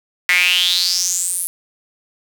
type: tone with high-pass filter sweep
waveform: sawtooth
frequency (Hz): 179.3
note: F3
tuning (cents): +46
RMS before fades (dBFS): -17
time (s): 0.29-1.47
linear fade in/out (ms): 0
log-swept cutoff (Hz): 2000 to 11000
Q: 7.3
effects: 7-bit